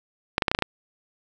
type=clicks; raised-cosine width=0.3 ms; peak=-4 dBFS; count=7; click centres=0.381 / 0.422 / 0.482 / 0.515 / 0.549 / 0.589 / 0.623 s; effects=none